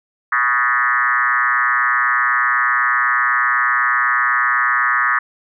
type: tone with frequency modulation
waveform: sine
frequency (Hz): 1500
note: F#6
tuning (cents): +23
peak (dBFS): -13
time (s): 0.32-5.19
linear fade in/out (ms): 5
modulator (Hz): 128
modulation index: 3.2
effects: none